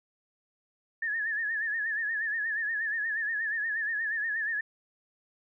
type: tone with vibrato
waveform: sine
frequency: 1756 Hz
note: A6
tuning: 4 cents flat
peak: -28 dBFS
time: 1.02-4.61 s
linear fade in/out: 5 ms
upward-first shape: sine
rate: 8.4 Hz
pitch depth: 91 cents each way
effects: none